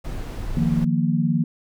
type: noise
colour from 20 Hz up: brown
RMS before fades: -29 dBFS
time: 0.04-0.85 s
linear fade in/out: 10 ms
type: chord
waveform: sine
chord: Eb suspended second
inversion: none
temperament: equal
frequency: 155.56 / 174.61 / 233.1 Hz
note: Eb3 / F3 / Bb3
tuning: 0 / 0 / 0 cents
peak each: -22 dBFS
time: 0.57-1.44 s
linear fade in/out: 2 ms
effects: none